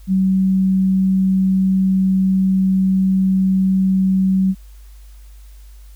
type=tone; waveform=sine; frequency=189.7 Hz; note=F#3; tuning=43 cents sharp; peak=-12 dBFS; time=0.07-4.55 s; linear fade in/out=50 ms; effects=added 50 Hz sine -37 dBFS peak until 5.95 s + white hiss -54 dBFS RMS until 5.95 s